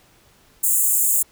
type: high-pass noise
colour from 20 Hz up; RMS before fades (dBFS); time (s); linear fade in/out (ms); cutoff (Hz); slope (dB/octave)
pink; -18; 0.63-1.23; 10; 7000; 96
effects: pink hiss -55 dBFS RMS until 1.31 s